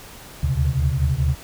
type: tone cluster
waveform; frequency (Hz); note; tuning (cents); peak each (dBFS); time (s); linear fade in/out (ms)
sine; 73.2 / 78 / 127.2 / 138.7; D2 / D#2 / C3 / C#3; -5 / +5 / -48 / +1; -23; 0.43-1.35; 5
effects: pink hiss -41 dBFS RMS until 1.43 s